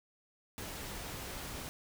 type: noise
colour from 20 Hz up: pink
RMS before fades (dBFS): -43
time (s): 0.58-1.69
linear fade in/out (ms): 0
effects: none